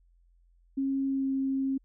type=tone with pitch glide; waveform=sine; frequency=271.2 to 268.7 Hz; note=C#4 to C4; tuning=-38 to +46 cents; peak=-26 dBFS; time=0.77-1.78 s; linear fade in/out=10 ms; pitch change=-16 cents; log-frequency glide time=1.08-1.28 s; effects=added 43 Hz sine -60 dBFS peak until 1.84 s